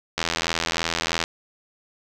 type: click train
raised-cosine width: 0.2 ms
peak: -5 dBFS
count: 89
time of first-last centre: 0.18-1.239 s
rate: 83.1 Hz
effects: none